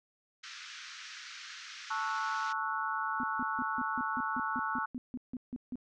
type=band-pass noise; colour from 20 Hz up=pink; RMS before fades=-47 dBFS; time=0.43-2.53 s; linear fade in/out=10 ms; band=1300 to 6400 Hz; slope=48 dB/octave
type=chord; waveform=sine; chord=F# minor seventh; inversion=first; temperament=equal with one note detuned; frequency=880 / 1108.7 / 1318.5 / 1468.1 Hz; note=A5 / C#6 / E6 / F#6; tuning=0 / 0 / 0 / -14 cents; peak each=-37 dBFS; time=1.9-4.86 s; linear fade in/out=10 ms
type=tone bursts; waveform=sine; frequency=250 Hz; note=B3; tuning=21 cents sharp; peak=-35 dBFS; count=14; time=3.2-5.756 s; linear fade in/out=0 ms; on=34 ms; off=160 ms
effects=none